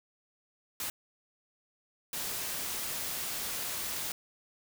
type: noise bursts at uneven times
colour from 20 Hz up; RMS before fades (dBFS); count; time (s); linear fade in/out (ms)
white; -36; 2; 0.8-0.9 / 2.13-4.12; 2
effects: none